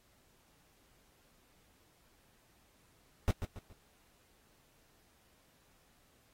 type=noise with echo; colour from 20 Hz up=brown; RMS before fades=-27 dBFS; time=3.28-3.31 s; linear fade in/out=0 ms; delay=140 ms; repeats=3; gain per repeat=-9 dB; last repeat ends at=3.73 s; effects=pink hiss -69 dBFS RMS until 6.33 s + AAC 48 kbps